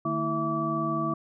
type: tone cluster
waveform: sine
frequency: 152.6 / 226.5 / 328.1 / 663 / 1152 Hz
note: D#3 / A#3 / E4 / E5 / D6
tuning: -33 / -50 / -8 / +10 / -34 cents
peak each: -33 / -34 / -31 / -34 / -29 dBFS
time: 0.05-1.14 s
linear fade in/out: 5 ms
effects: none